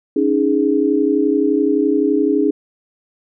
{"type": "chord", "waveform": "sine", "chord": "C# suspended second", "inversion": "none", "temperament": "equal with one note detuned", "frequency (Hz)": [279.4, 311.1, 415.3], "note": ["C#4", "D#4", "G#4"], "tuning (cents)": [14, 0, 0], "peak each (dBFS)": -17, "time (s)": [0.16, 2.51], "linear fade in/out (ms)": 5, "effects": []}